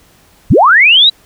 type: linear sweep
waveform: sine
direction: up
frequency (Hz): 39.79 to 3980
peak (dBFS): -3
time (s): 0.5-1.1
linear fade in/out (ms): 10
effects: pink hiss -47 dBFS RMS until 1.25 s